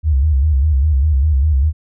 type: tone with vibrato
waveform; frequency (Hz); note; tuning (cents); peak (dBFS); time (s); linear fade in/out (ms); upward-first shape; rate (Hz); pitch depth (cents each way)
sine; 72; D2; -34; -10; 0.03-1.73; 50; square; 5; 130
effects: none